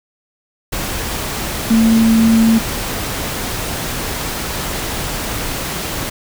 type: tone in noise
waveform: sine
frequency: 225.4 Hz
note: A3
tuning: 42 cents sharp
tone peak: -8 dBFS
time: 1.7-2.59 s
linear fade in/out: 10 ms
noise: pink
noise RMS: -22 dBFS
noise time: 0.72-6.1 s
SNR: +11 dB
effects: none